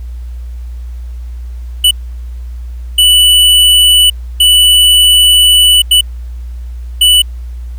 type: tone bursts at uneven times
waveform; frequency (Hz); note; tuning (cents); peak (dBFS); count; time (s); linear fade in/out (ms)
square; 2969; F#7; +5; -4; 5; 1.84-1.91 / 2.98-4.1 / 4.4-5.82 / 5.91-6.01 / 7.01-7.22; 5
effects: added 60 Hz sine -20 dBFS peak until 7.78 s + pink hiss -48 dBFS RMS until 7.78 s